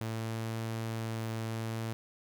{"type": "tone", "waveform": "sawtooth", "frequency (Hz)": 112.6, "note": "A2", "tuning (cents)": 40, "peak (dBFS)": -30, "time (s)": [0.01, 1.93], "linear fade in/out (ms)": 0, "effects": []}